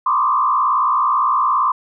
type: tone with frequency modulation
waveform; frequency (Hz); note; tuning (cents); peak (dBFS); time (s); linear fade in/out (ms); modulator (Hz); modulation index
sine; 1109; C#6; 0; -13; 0.06-1.72; 5; 58.9; 1.8
effects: none